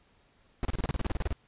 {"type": "noise bursts", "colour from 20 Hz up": "brown", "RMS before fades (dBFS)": -28, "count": 14, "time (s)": [0.63, 1.326], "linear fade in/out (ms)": 0, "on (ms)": 20, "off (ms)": 32, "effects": ["pink hiss -65 dBFS RMS until 1.47 s", "resampled to 8000 Hz"]}